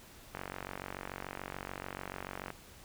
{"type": "click train", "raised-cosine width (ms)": 0.5, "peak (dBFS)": -24, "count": 102, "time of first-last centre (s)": [0.35, 2.504], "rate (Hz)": 46.9, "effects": ["pink hiss -55 dBFS RMS until 2.84 s"]}